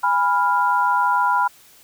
sine chord, F diminished, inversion first, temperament equal with one note detuned, 821.1 / 987.8 / 1396.9 Hz, Ab5 / Cb6 / F6, -20 / 0 / 0 cents, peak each -23 / -17 / -22 dBFS, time 0.03-1.48 s, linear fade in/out 10 ms, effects white hiss -50 dBFS RMS until 1.83 s

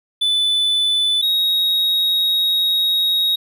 triangle tone pair in turn, 3495 / 3778 Hz, A7 / A#7, -12 / +22 cents, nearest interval minor second, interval 134 cents, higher second, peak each -13 dBFS, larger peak neither, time 0.21-1.22 / 1.22-3.36 s, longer second, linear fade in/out 10 ms, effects none

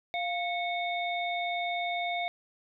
sine tone cluster, 699 / 2209 / 3650 Hz, F5 / C#7 / A#7, +1 / -7 / -37 cents, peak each -31 / -34 / -39 dBFS, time 0.14-2.28 s, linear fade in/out 0 ms, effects none

